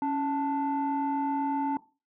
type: tone pair together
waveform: sine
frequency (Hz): 277.7 / 881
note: C#4 / A5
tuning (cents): +3 / +2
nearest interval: octave + minor sixth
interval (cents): 1999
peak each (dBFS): -27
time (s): 0.02-1.77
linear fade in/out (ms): 2
effects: noise-tail reverb RT60 0.3 s tail -18 dB re dry + tanh soft clip ceiling -22 dBFS